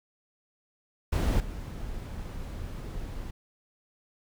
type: noise with level steps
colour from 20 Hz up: brown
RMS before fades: -24 / -37 dBFS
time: 1.12-3.31 s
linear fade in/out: 10 ms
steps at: 1.4 s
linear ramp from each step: 2 ms
effects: none